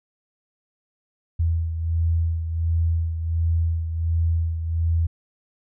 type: beating tone pair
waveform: sine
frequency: 82.5 / 83.9 Hz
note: E2 / E2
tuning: +2 / +31 cents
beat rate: 1.4 Hz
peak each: -20 / -28 dBFS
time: 1.39-5.07 s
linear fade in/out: 10 ms
effects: none